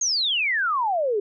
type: exponential sweep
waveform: sine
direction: down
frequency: 6645 to 392 Hz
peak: -20 dBFS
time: 0.01-1.2 s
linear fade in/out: 5 ms
effects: none